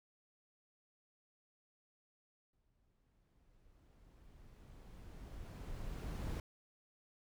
brown noise with exponential growth, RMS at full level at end -39 dBFS, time 2.53-6.4 s, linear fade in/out 2 ms, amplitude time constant 840 ms, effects none

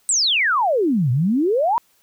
sine exponential two-way sweep, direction down then up, 8372 to 116.54 to 995 Hz, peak -15 dBFS, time 0.09-1.78 s, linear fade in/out 0 ms, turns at 1.11 s, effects white hiss -60 dBFS RMS until 2.02 s

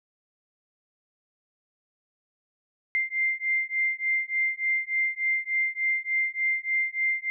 sine beating tone pair, 2093 / 2096.4 Hz, C7 / C7, 0 / +3 cents, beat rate 3.4 Hz, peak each -27 dBFS, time 2.95-7.3 s, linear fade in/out 0 ms, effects none

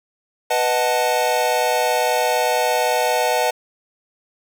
square chord, B dominant seventh, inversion none, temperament equal, 493.9 / 622.3 / 740 / 880 Hz, B4 / D#5 / F#5 / A5, 0 / 0 / 0 / 0 cents, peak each -23 dBFS, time 0.5-3.51 s, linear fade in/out 10 ms, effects none

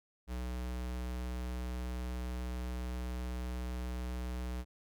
square tone, 61.74 Hz, B1, in tune, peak -37 dBFS, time 0.27-4.65 s, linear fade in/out 50 ms, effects none

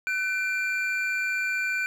triangle tone pair together, 1508 / 2373 Hz, F#6 / D7, +32 / +17 cents, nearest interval minor sixth, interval 785 cents, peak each -26 dBFS, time 0.07-1.86 s, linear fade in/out 0 ms, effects none

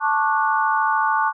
sine chord, D major seventh, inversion second, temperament just, 881 / 1101.2 / 1174.7 / 1468.3 Hz, A5 / C#6 / D6 / F#6, +2 / -12 / 0 / -14 cents, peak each -20 / -23 / -24 / -23 dBFS, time 0-1.33 s, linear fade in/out 50 ms, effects none

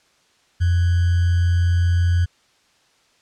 sine tone with sample-and-hold, 87.31 Hz, F2, in tune, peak -14 dBFS, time 0.6-2.26 s, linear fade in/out 20 ms, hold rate 1575 Hz, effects white hiss -59 dBFS RMS until 3.21 s + low-pass 6000 Hz 12 dB/octave

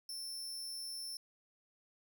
sawtooth tone, 5360 Hz, E8, 28 cents sharp, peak -39 dBFS, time 0.09-1.17 s, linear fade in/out 2 ms, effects none

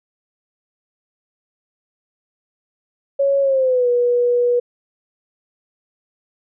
sine tone with pitch glide, 554.4 to 485.4 Hz, C#5 to B4, 0 to -30 cents, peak -13 dBFS, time 3.19-4.6 s, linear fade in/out 10 ms, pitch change -230 cents, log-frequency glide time 3.41-3.89 s, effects none

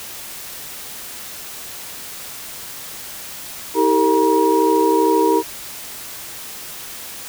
sine tone cluster, 320.4 / 393.3 / 455.8 / 954 Hz, E4 / G4 / A#4 / A#5, -49 / +6 / -39 / +40 cents, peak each -18 dBFS, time 3.74-5.43 s, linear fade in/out 50 ms, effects white hiss -33 dBFS RMS until 7.28 s

